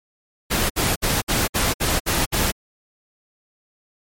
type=noise bursts; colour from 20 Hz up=pink; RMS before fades=-20 dBFS; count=8; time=0.5-2.52 s; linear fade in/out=20 ms; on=200 ms; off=60 ms; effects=MP3 64 kbps